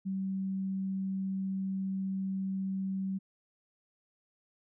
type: tone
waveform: sine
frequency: 191.8 Hz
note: G3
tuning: 37 cents flat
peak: -31 dBFS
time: 0.05-3.19 s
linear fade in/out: 20 ms
effects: none